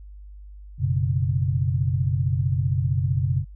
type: chord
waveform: sine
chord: F# suspended fourth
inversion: none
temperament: just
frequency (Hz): 92.5 / 123.33 / 138.75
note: F#2 / B2 / C#3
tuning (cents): 0 / -2 / +2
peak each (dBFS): -24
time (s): 0.78-3.45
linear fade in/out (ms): 50
effects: added 50 Hz sine -39 dBFS peak until 3.55 s